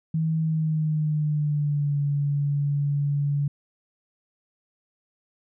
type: tone with pitch glide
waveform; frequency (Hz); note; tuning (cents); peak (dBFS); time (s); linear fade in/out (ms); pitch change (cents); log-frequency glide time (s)
sine; 160 to 143.37; D#3 to D3; +49 to -41; -21; 0.14-3.48; 5; -190; 0.4-1.98
effects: none